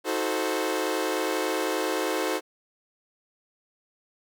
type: chord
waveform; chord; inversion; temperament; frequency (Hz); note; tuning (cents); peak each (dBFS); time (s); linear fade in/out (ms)
sawtooth; D# diminished seventh; none; equal with one note detuned; 317.3 / 370 / 440 / 523.3; D#4 / F#4 / A4 / C5; +34 / 0 / 0 / 0; -27; 0.04-2.41; 50
effects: none